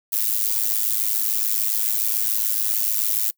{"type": "noise with amplitude modulation", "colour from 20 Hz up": "violet", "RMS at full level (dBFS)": -18, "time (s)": [0.12, 3.31], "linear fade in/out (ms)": 10, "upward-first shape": "sine", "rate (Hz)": 107, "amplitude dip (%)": 90, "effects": ["noise-tail reverb RT60 0.1 s tail -24 dB re dry"]}